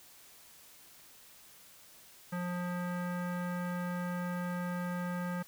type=tone with low-pass filter; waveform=square; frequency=177.4 Hz; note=F3; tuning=27 cents sharp; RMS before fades=-36 dBFS; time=2.32-5.43 s; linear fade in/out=10 ms; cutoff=1600 Hz; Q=2.3; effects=white hiss -57 dBFS RMS until 5.47 s